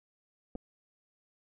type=clicks; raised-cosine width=2 ms; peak=-27 / -29 dBFS; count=2; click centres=0.553 / 0.557 s; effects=none